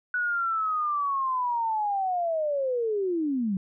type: linear sweep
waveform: sine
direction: down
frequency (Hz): 1480 to 182.2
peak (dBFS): -24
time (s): 0.14-3.57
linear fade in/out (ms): 2
effects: none